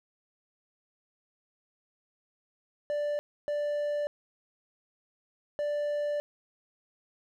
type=tone bursts at uneven times; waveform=triangle; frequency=587.3 Hz; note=D5; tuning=in tune; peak=-26 dBFS; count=3; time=2.9-3.19 / 3.48-4.07 / 5.59-6.2 s; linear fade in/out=0 ms; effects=none